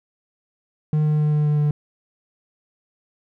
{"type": "tone with pitch steps", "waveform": "triangle", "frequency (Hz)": [152.5, 151.62, 150.75, 149.88, 149.02, 148.16], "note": ["D#3", "D#3", "D3", "D3", "D3", "D3"], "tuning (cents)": [-34, -44, 46, 36, 26, 16], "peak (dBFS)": -14, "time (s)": [0.93, 1.71], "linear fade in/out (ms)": 2, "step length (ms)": 130, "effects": []}